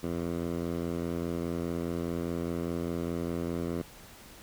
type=tone with band-pass filter; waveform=10% pulse; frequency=84.9 Hz; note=F2; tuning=48 cents flat; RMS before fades=-33 dBFS; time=0.03-3.82 s; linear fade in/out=5 ms; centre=280 Hz; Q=0.58; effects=pink hiss -51 dBFS RMS until 4.42 s